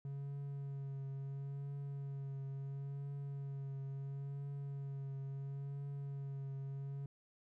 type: tone with vibrato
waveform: triangle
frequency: 138.6 Hz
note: C#3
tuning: in tune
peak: -39 dBFS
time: 0.05-7.06 s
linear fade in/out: 2 ms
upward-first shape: triangle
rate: 0.73 Hz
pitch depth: 29 cents each way
effects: none